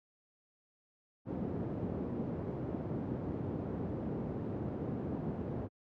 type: band-pass noise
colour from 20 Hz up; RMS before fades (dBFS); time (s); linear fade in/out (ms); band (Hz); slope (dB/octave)
pink; -38; 1.25-5.69; 50; 110 to 410; 12
effects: high-pass 60 Hz 12 dB/octave